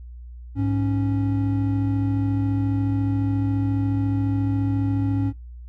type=tone pair together; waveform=triangle; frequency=103.83 / 277.2 Hz; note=G#2 / C#4; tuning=0 / 0 cents; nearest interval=octave + perfect fourth; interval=1700 cents; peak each=-20 / -21 dBFS; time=0.55-5.33 s; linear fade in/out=50 ms; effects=noise-tail reverb RT60 0.2 s tail -19 dB re dry + added 60 Hz sine -36 dBFS peak until 5.68 s